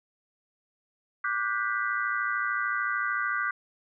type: chord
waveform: sine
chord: G major seventh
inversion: second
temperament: equal with one note detuned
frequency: 1174.7 / 1454.6 / 1568 / 1975.5 Hz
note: D6 / F#6 / G6 / B6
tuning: 0 / -30 / 0 / 0 cents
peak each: -31 / -31 / -31 / -35 dBFS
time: 1.24-3.51 s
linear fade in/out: 5 ms
effects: none